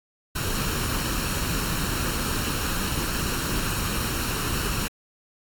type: noise with comb filter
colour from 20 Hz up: pink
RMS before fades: -27 dBFS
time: 0.35-4.88 s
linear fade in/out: 10 ms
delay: 0.72 ms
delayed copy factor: +0.55
effects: AAC 64 kbps